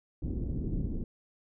pink low-pass noise, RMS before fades -33 dBFS, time 0.22-1.04 s, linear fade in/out 2 ms, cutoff 330 Hz, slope 24 dB/octave, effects none

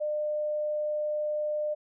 sine tone, 602 Hz, D5, 43 cents sharp, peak -27 dBFS, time 0-1.75 s, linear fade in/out 20 ms, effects none

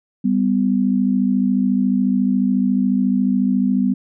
sine tone pair together, 196.9 / 251 Hz, G3 / B3, +8 / +28 cents, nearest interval major third, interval 420 cents, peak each -17 dBFS, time 0.24-3.94 s, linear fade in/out 10 ms, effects none

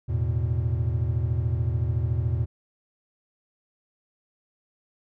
triangle chord, E suspended fourth, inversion none, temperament just, 82.41 / 109.88 / 123.61 Hz, E2 / A2 / B2, 0 / -2 / +2 cents, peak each -25 dBFS, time 0.08-2.46 s, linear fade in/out 20 ms, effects none

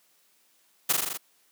white noise with echo, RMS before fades -22 dBFS, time 0.89-0.93 s, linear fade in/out 10 ms, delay 41 ms, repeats 6, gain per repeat -2 dB, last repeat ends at 1.176 s, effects white hiss -65 dBFS RMS until 1.51 s + high-pass 200 Hz 12 dB/octave

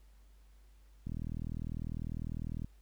click train, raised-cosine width 5 ms, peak -27 dBFS, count 64, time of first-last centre 1.07-2.645 s, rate 40 Hz, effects added 50 Hz sine -57 dBFS peak until 2.81 s + pink hiss -72 dBFS RMS until 2.81 s

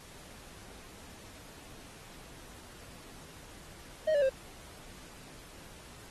triangle tone with pitch steps, 625 / 576.4 / 531.7 Hz, D#5 / D5 / C5, +8 / -33 / +28 cents, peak -22 dBFS, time 4.07-4.295 s, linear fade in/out 10 ms, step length 75 ms, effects pink hiss -52 dBFS RMS until 6.1 s + AAC 32 kbps

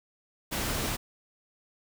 pink noise, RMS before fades -31 dBFS, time 0.51-0.97 s, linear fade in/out 20 ms, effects none

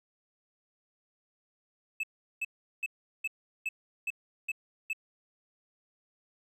triangle tone bursts, 2610 Hz, E7, 18 cents flat, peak -28 dBFS, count 8, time 2-4.932 s, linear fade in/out 5 ms, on 34 ms, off 380 ms, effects none

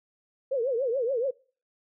sine tone with vibrato, 501 Hz, B4, 25 cents sharp, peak -24 dBFS, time 0.51-1.31 s, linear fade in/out 10 ms, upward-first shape triangle, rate 7 Hz, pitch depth 230 cents each way, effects noise-tail reverb RT60 0.4 s tail -23 dB re dry

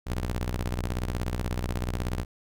sawtooth ring-modulated tone, 61 Hz, B1, 21 cents flat, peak -21 dBFS, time 0.06-2.25 s, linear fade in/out 20 ms, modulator 22.3 Hz, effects none

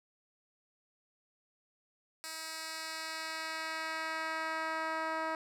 10% pulse tone with band-pass filter sweep, 319.8 Hz, D#4, 48 cents sharp, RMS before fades -38 dBFS, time 2.24-5.35 s, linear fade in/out 0 ms, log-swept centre 7300 to 940 Hz, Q 0.72, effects none

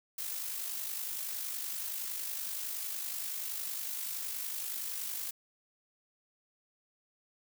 blue noise with amplitude modulation, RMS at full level -36 dBFS, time 0.18-5.31 s, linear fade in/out 5 ms, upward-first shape sine, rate 50.7 Hz, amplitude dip 45%, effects none

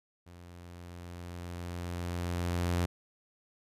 sawtooth tone with level ramp, 87.4 Hz, F2, 2 cents sharp, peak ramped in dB -46 to -23 dBFS, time 0.26-2.86 s, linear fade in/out 10 ms, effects resampled to 32000 Hz

